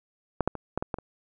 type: clicks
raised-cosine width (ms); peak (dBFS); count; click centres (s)
1; -9 / -9 / -21 / -13 / -16 / -15 / -24; 7; 0.407 / 0.476 / 0.553 / 0.776 / 0.825 / 0.942 / 0.986
effects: none